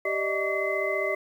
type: tone cluster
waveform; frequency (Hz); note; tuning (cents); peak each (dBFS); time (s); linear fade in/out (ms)
sine; 389.1 / 597 / 632 / 1139 / 2049; G4 / D5 / D#5 / C#6 / C7; -13 / +28 / +27 / +47 / -37; -31 / -31 / -31 / -35 / -29; 0.05-1.15; 5
effects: 9-bit